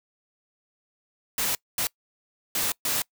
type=noise bursts at uneven times; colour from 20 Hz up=white; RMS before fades=-26 dBFS; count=4; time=1.38-1.55 / 1.78-1.87 / 2.55-2.72 / 2.85-3.02 s; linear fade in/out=2 ms; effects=noise-tail reverb RT60 0.1 s tail -24 dB re dry